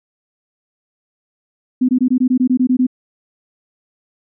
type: tone bursts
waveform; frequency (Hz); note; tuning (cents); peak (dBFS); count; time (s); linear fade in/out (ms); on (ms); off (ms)
sine; 253.8; B3; +47; -10; 11; 1.81-2.868; 10; 78; 20
effects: none